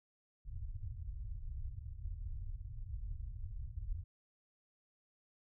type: low-pass noise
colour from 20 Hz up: pink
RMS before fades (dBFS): -43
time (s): 0.45-4.04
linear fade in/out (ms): 20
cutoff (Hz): 110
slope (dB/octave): 48
effects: none